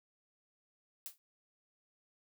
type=noise with exponential decay; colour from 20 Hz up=blue; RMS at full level=-40 dBFS; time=1.06-1.18 s; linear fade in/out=0 ms; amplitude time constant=25 ms; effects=none